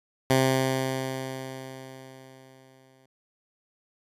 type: tone with exponential decay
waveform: 10% pulse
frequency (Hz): 131.8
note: C3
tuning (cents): +13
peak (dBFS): -10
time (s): 0.3-3.06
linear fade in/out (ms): 2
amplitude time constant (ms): 600
effects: resampled to 32000 Hz